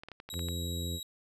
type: clicks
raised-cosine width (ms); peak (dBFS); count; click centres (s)
0.3; -28; 8; 0.035 / 0.086 / 0.117 / 0.201 / 0.29 / 0.34 / 0.393 / 0.486
type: tone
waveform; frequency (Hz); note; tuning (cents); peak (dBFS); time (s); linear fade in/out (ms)
sawtooth; 3844; B7; -48; -36; 0.3-1.03; 2
type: harmonic tone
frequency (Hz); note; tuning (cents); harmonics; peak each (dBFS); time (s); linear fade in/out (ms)
85.9; F2; -28; 1 / 2 / 3 / 4 / 5 / 6; -35 / -41 / -45 / -47 / -49 / -51; 0.32-1; 50
effects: resampled to 32000 Hz